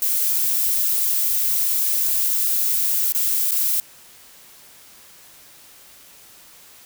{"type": "noise with dropouts", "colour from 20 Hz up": "violet", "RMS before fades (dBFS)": -20, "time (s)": [0.02, 3.8], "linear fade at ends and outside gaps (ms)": 1, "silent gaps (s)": [[3.122, 3.148], [3.51, 3.518]], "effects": ["white hiss -47 dBFS RMS until 6.85 s"]}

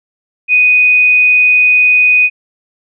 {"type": "tone", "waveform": "sine", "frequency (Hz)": 2489, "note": "D#7", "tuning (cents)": 0, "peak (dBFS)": -5, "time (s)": [0.48, 2.3], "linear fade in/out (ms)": 50, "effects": []}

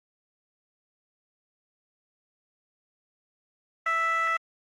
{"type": "tone with band-pass filter", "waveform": "15% pulse", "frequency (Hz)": 659.3, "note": "E5", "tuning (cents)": 0, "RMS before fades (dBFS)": -26, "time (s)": [3.86, 4.37], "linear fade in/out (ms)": 5, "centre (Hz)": 1600, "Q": 8.8, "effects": ["Opus 24 kbps"]}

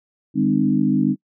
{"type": "harmonic tone with a mistuned harmonic", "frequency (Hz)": 50.6, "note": "G#1", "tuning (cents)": -44, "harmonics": [3, 4, 5, 6], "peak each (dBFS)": [-24, -20, -19, -21], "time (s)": [0.34, 1.16], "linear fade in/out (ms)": 50, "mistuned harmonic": 5, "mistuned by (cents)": 29, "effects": ["noise-tail reverb RT60 0.1 s tail -26 dB re dry"]}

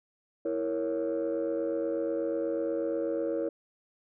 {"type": "chord", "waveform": "sine", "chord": "A# diminished", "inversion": "second", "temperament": "equal", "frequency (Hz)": [329.6, 466.2, 554.4], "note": ["E4", "A#4", "C#5"], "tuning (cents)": [0, 0, 0], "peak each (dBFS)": -31, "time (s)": [0.45, 3.49], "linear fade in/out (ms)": 5, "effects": ["tanh soft clip ceiling -23 dBFS"]}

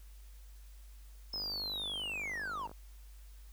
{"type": "linear sweep", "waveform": "triangle", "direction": "down", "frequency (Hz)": [5230, 880], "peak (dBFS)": -35, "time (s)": [1.33, 2.67], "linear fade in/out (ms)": 5}
{"type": "click train", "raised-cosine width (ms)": 1, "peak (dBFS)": -35, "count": 70, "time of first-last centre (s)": [1.34, 2.715], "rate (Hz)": 50.2}
{"effects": ["added 50 Hz sine -50 dBFS peak until 3.52 s", "white hiss -65 dBFS RMS until 3.52 s"]}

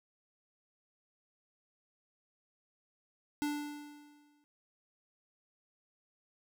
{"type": "tone with exponential decay", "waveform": "square", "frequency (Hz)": 293.7, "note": "D4", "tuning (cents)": 0, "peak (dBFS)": -31, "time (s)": [3.42, 4.44], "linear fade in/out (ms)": 0, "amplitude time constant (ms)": 220, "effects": []}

